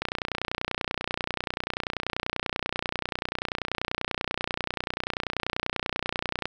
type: click train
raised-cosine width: 0.3 ms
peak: -11 dBFS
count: 196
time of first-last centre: 0.02-6.456 s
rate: 30.3 Hz
effects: none